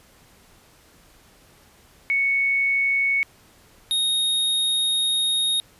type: tone pair in turn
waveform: sine / square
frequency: 2217 / 3729 Hz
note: C#7 / A#7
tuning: 0 / 0 cents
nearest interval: major sixth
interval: 900 cents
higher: second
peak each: -18 / -20 dBFS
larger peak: first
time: 2.1-3.23 / 3.91-5.6 s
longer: second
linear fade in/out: 0 ms
effects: pink hiss -54 dBFS RMS until 5.79 s + resampled to 32000 Hz